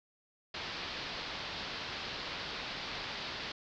white low-pass noise, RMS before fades -41 dBFS, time 0.54-3.52 s, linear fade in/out 5 ms, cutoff 4800 Hz, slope 48 dB/octave, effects none

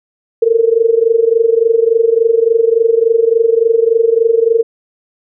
sine tone with amplitude modulation, 457 Hz, A#4, 34 cents flat, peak -4 dBFS, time 0.42-4.63 s, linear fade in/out 5 ms, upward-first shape sine, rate 23.5 Hz, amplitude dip 85%, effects none

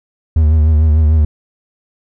triangle tone with vibrato, 77.7 Hz, D#2, 2 cents flat, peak -5 dBFS, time 0.36-1.25 s, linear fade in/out 5 ms, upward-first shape triangle, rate 6.7 Hz, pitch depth 66 cents each way, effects none

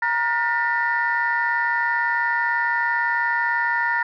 sine tone cluster, 941 / 1426 / 1803 / 1943 Hz, A#5 / F6 / A6 / B6, +16 / +36 / +42 / -29 cents, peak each -23 / -25 / -22 / -28 dBFS, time 0.02-4.03 s, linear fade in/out 5 ms, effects tanh soft clip ceiling -10 dBFS

